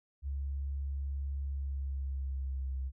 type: tone with pitch glide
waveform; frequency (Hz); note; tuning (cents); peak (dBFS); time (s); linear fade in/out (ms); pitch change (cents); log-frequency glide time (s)
sine; 69.3 to 66.02; C#2 to C2; 0 to +16; -33; 0.22-2.92; 50; -84; 1.46-2.8
effects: none